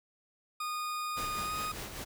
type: tone with pitch glide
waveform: 40% pulse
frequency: 1229 to 1246.2 Hz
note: D#6 to D#6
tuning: -22 to +2 cents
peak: -33 dBFS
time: 0.6-1.72 s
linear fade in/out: 5 ms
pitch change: +24 cents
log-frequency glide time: 1.41-1.53 s
type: noise with tremolo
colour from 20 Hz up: pink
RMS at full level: -40 dBFS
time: 1.16-2.05 s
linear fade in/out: 20 ms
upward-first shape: sine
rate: 5 Hz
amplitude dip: 45%
effects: none